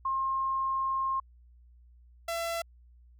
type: tone pair in turn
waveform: sine / sawtooth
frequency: 1067 / 672.2 Hz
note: C6 / E5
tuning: +34 / +34 cents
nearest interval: minor sixth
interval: 800 cents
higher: first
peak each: -27 dBFS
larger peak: neither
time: 0.05-1.2 / 2.28-2.62 s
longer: first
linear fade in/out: 5 ms
effects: added 60 Hz sine -54 dBFS peak until 3.19 s